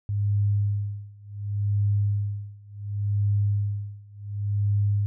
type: tone with tremolo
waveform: sine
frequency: 102.1 Hz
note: G#2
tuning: 29 cents flat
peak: -19 dBFS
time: 0.09-5.06 s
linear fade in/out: 0 ms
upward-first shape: sine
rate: 0.69 Hz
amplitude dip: 95%
effects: none